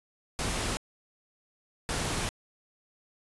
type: noise bursts at uneven times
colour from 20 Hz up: pink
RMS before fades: -31 dBFS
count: 2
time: 0.39-0.77 / 1.89-2.29 s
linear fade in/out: 0 ms
effects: resampled to 24000 Hz